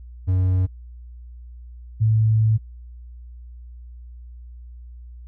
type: tone pair in turn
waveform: triangle / sine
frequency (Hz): 92.5 / 110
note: F#2 / A2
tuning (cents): 0 / 0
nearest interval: minor third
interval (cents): 300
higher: second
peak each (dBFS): -14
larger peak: neither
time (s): 0.27-0.67 / 2-2.58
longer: second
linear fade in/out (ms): 20
effects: added 60 Hz sine -37 dBFS peak until 5.27 s